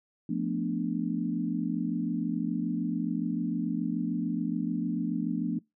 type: chord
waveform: sine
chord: B half-diminished seventh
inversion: second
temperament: equal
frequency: 174.61 / 220 / 246.9 / 293.7 Hz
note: F3 / A3 / B3 / D4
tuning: 0 / 0 / 0 / 0 cents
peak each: -33 dBFS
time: 0.29-5.59 s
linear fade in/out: 5 ms
effects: noise-tail reverb RT60 0.2 s tail -25 dB re dry